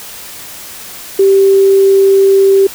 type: tone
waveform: sine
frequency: 390 Hz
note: G4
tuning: 9 cents flat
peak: -4 dBFS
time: 1.19-2.67 s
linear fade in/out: 5 ms
effects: white hiss -29 dBFS RMS until 2.74 s